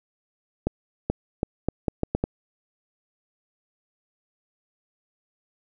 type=accelerating click train; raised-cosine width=2 ms; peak=-9 dBFS; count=8; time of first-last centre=0.67-2.24 s; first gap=430 ms; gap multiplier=0.77; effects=none